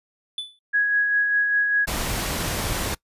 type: tone with exponential decay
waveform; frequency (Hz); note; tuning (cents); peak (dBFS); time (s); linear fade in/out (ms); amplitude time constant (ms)
triangle; 3483; A7; -18; -22; 0.38-0.59; 2; 45
type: tone with tremolo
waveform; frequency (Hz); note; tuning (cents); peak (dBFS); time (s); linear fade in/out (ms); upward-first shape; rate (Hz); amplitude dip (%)
sine; 1663; G#6; +2; -16; 0.73-1.86; 20; sine; 5; 35
type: noise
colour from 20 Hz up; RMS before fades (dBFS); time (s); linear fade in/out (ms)
pink; -26; 1.87-2.95; 10
effects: noise-tail reverb RT60 0.1 s tail -23 dB re dry + resampled to 32000 Hz